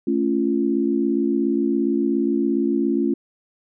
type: chord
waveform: sine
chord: A augmented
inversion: none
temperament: equal with one note detuned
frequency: 220 / 277.2 / 344.4 Hz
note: A3 / C#4 / E#4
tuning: 0 / 0 / -24 cents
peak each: -23 / -21 / -22 dBFS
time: 0.07-3.14 s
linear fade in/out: 5 ms
effects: none

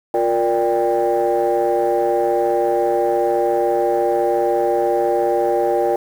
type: tone cluster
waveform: sine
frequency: 353.9 / 468.1 / 587 / 793 Hz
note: F4 / A#4 / D5 / G5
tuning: +23 / +7 / -1 / +20 cents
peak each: -19 dBFS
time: 0.14-5.96 s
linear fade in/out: 2 ms
effects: tanh soft clip ceiling -9 dBFS + 7-bit

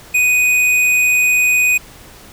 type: tone with hard clipping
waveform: triangle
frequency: 2489 Hz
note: D#7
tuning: in tune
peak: -12 dBFS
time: 0.14-1.78 s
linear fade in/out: 10 ms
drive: 14 dB
effects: pink hiss -40 dBFS RMS until 2.32 s

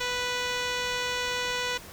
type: tone with low-pass filter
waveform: 10% pulse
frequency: 493.9 Hz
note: B4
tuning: in tune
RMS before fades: -30 dBFS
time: 0-1.78 s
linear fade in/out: 10 ms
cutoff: 5000 Hz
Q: 7.6
effects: pink hiss -45 dBFS RMS until 1.92 s

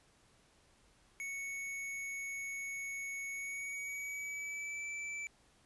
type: tone with pitch glide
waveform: square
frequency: 2217 to 2322 Hz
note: C#7 to D7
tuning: 0 to -20 cents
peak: -40 dBFS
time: 1.2-5.27 s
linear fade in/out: 0 ms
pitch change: +80 cents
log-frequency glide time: 3.31-4.87 s
effects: pink hiss -68 dBFS RMS until 5.65 s + resampled to 24000 Hz

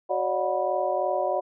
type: tone cluster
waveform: sine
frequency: 370.5 / 561 / 604 / 731 / 980 Hz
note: F#4 / C#5 / D5 / F#5 / B5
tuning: +2 / +21 / +48 / -21 / -14 cents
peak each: -32 / -28 / -28 / -28 / -33 dBFS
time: 0.09-1.41 s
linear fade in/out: 20 ms
effects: none

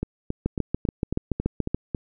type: two click trains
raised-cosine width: 3 ms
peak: -10 / -13 dBFS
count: 10 / 8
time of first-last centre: 0.46-1.746 / 0.03-1.948 s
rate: 7 / 3.65 Hz
effects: none

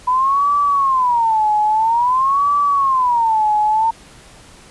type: tone with vibrato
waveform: sine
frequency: 987.8 Hz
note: B5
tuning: in tune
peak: -12 dBFS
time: 0.07-3.91 s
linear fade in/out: 10 ms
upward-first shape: sine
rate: 0.5 Hz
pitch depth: 270 cents each way
effects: pink hiss -43 dBFS RMS until 4.7 s + resampled to 24000 Hz

